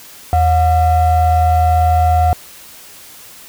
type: ring-modulated tone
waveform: triangle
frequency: 320 Hz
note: D#4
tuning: 49 cents sharp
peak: -4 dBFS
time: 0.33-2.33 s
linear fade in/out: 0 ms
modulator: 401 Hz
effects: white hiss -38 dBFS RMS until 3.48 s